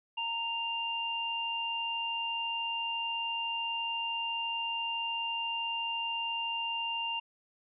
sine tone pair together, 924.6 / 2794 Hz, A#5 / F7, -14 / 0 cents, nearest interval octave + perfect fifth, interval 1914 cents, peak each -36 / -33 dBFS, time 0.17-7.2 s, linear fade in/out 10 ms, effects none

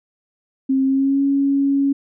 sine tone with pitch glide, 266.8 to 277.5 Hz, C4 to C#4, +34 to +2 cents, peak -14 dBFS, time 0.69-1.93 s, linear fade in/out 10 ms, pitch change +68 cents, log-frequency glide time 0.85-1.22 s, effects none

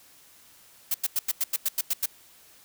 blue noise bursts, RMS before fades -25 dBFS, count 10, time 0.91-2.059 s, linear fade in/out 5 ms, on 33 ms, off 91 ms, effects white hiss -55 dBFS RMS until 2.64 s

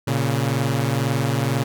sawtooth tone pair together, 116.54 / 138.59 Hz, A#2 / C#3, 0 / 0 cents, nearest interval minor third, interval 300 cents, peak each -18 dBFS, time 0.07-1.64 s, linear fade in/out 10 ms, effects none

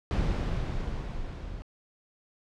brown noise with level ramp, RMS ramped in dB -25 to -40 dBFS, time 0.11-1.62 s, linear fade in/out 0 ms, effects low-pass 5000 Hz 12 dB/octave

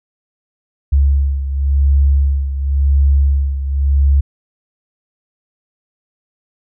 sine beating tone pair, 69.3 / 70.23 Hz, C#2 / C#2, 0 / +23 cents, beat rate 0.93 Hz, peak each -11 / -17 dBFS, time 0.92-4.21 s, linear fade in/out 10 ms, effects none

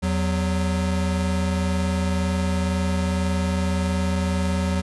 square tone pair together, 82.41 / 185 Hz, E2 / F#3, 0 / 0 cents, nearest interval octave + major second, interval 1400 cents, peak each -24 dBFS, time 0.02-4.82 s, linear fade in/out 20 ms, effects resampled to 24000 Hz

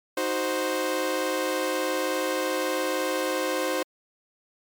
sawtooth chord, C diminished, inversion first, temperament equal, 311.1 / 370 / 523.3 Hz, Eb4 / Gb4 / C5, 0 / 0 / 0 cents, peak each -27 / -27 / -23 dBFS, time 0.17-3.83 s, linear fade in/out 5 ms, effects MP3 96 kbps

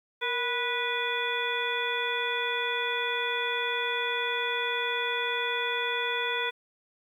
harmonic tone with a mistuned harmonic, 490.9 Hz, B4, 10 cents flat, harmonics 1 / 2 / 3 / 4 / 5 / 7, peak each -34 / -34 / -34 / -34 / -34 / -34 dBFS, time 0.21-6.51 s, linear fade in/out 20 ms, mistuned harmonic 1, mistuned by -67 cents, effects 10-bit

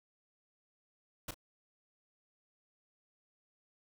pink noise with echo, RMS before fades -40 dBFS, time 1.28-1.31 s, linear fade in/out 5 ms, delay 34 ms, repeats 1, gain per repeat -12 dB, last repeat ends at 1.344 s, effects none

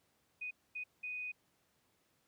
sine tone bursts at uneven times, 2489 Hz, D#7, in tune, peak -39 dBFS, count 3, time 0.41-0.51 / 0.75-0.84 / 1.03-1.32 s, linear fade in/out 10 ms, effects pink hiss -75 dBFS RMS until 2.27 s + high-pass 100 Hz 12 dB/octave

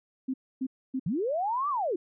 sine tone bursts, 261.6 Hz, C4, in tune, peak -27 dBFS, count 3, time 0.28-0.997 s, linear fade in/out 10 ms, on 59 ms, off 270 ms
sine linear two-way sweep, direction up then down, 140.9 to 1201 to 315.7 Hz, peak -26 dBFS, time 1.06-1.96 s, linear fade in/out 5 ms, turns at 1.69 s
effects none

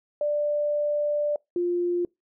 sine tone pair in turn, 590 / 350.8 Hz, D5 / F4, +8 / +8 cents, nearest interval major sixth, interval 900 cents, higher first, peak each -22 dBFS, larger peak neither, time 0.21-1.36 / 1.56-2.05 s, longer first, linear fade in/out 2 ms, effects noise-tail reverb RT60 0.2 s tail -26 dB re dry

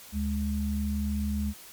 sine tone pair together, 73.42 / 207.7 Hz, D2 / G#3, 0 / 0 cents, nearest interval octave + tritone, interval 1800 cents, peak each -29 / -29 dBFS, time 0.12-1.54 s, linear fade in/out 50 ms, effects white hiss -48 dBFS RMS until 1.72 s + MP3 96 kbps

